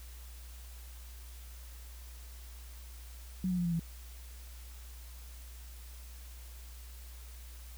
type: tone with pitch steps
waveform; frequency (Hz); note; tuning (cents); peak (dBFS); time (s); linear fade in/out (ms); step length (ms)
sine; 185 / 180.15 / 175.43 / 170.83 / 166.35; F#3 / F#3 / F3 / F3 / E3; 0 / -46 / +8 / -38 / +16; -29; 3.44-3.795; 2; 71
effects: added 60 Hz sine -46 dBFS peak until 7.77 s + white hiss -56 dBFS RMS until 7.77 s